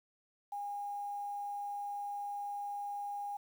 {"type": "tone with quantisation", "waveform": "sine", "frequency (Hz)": 814, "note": "G#5", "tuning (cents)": -35, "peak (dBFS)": -37, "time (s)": [0.52, 3.37], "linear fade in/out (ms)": 5, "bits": 10, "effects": []}